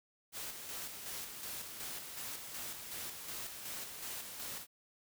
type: noise with tremolo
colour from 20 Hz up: white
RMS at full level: -43 dBFS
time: 0.32-4.67 s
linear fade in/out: 50 ms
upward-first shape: square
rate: 2.7 Hz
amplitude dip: 40%
effects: none